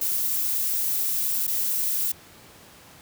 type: noise with dropouts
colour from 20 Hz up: violet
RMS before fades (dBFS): -25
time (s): 0.01-2.12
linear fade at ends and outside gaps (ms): 5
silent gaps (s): 1.469-1.476
effects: pink hiss -49 dBFS RMS until 3.01 s + high-pass 80 Hz 12 dB/octave